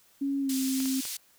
sine tone with pitch glide, 277.2 to 265 Hz, C#4 to C4, 0 to +22 cents, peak -26 dBFS, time 0.21-1.01 s, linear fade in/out 10 ms, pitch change -78 cents, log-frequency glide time 0.4-0.54 s
pink band-pass noise, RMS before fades -36 dBFS, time 0.49-1.17 s, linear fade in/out 5 ms, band 4800 to 15000 Hz, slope 12 dB/octave
clicks, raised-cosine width 0.3 ms, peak -26 dBFS, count 3, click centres 0.803 / 0.857 / 1.053 s
effects white hiss -62 dBFS RMS until 1.38 s

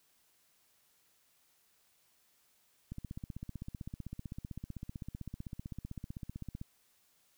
click train, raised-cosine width 5 ms, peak -29 dBFS, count 59, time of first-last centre 2.92-6.614 s, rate 15.7 Hz, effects white hiss -71 dBFS RMS until 7.37 s

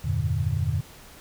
sine chord, E half-diminished seventh, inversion none, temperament equal with one note detuned, 84.14 / 98 / 116.54 / 146.83 Hz, E2 / G2 / Bb2 / D3, +36 / 0 / 0 / 0 cents, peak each -28 dBFS, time 0.04-0.81 s, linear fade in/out 10 ms, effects pink hiss -48 dBFS RMS until 1.2 s

